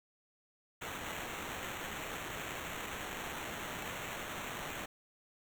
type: noise with sample-and-hold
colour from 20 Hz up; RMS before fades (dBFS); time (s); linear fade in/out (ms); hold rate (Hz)
white; -42; 0.81-4.86; 10; 4900
effects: none